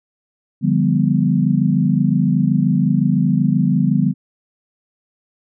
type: chord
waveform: sine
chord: G dominant seventh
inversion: second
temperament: equal with one note detuned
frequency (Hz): 146.83 / 174.61 / 200.3 / 246.9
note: D3 / F3 / G3 / B3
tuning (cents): 0 / 0 / +38 / 0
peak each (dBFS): -18 / -18 / -18 / -19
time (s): 0.61-4.14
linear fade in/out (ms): 50
effects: none